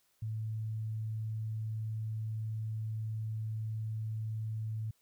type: tone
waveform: sine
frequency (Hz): 109.8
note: A2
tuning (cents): -3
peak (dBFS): -34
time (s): 0.22-4.91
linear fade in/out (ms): 5
effects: white hiss -73 dBFS RMS until 5.01 s